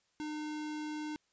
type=tone; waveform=square; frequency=303.7 Hz; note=D#4; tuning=42 cents flat; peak=-38 dBFS; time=0.2-1.16 s; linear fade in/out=0 ms; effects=white hiss -75 dBFS RMS until 1.32 s + resampled to 16000 Hz